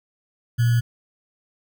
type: tone with sample-and-hold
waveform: sine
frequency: 118.2 Hz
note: A#2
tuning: 24 cents sharp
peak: -15 dBFS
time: 0.58-0.81 s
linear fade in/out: 20 ms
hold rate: 1575 Hz
effects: none